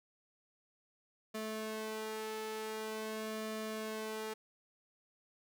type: tone with flanger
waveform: sawtooth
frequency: 218 Hz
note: A3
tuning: 16 cents flat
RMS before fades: -41 dBFS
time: 1.34-4.34 s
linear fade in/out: 10 ms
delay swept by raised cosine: 1.7 to 2.24 ms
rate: 0.46 Hz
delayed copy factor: +0.75
effects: none